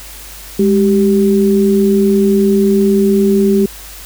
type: tone pair together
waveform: sine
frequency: 205.3 / 389.2 Hz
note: G#3 / G4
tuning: -20 / -12 cents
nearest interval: major seventh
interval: 1108 cents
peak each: -10 / -11 dBFS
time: 0.59-3.66 s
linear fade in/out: 5 ms
effects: added 50 Hz sine -35 dBFS peak until 4.05 s + white hiss -33 dBFS RMS until 4.05 s